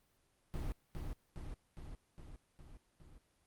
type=noise with echo; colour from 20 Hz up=brown; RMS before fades=-39 dBFS; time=0.54-0.72 s; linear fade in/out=0 ms; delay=410 ms; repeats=6; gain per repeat=-3 dB; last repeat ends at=3.18 s; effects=pink hiss -75 dBFS RMS until 3.46 s + Opus 32 kbps